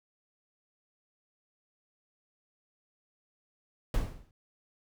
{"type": "noise with exponential decay", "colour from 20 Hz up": "brown", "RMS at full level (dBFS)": -24, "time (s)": [3.94, 4.31], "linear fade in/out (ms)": 2, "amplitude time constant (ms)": 79, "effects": []}